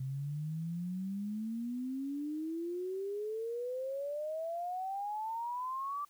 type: exponential sweep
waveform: sine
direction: up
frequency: 130.3 to 1174.7 Hz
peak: -35 dBFS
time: 0-6.05 s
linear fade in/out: 5 ms
effects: white hiss -67 dBFS RMS until 6.09 s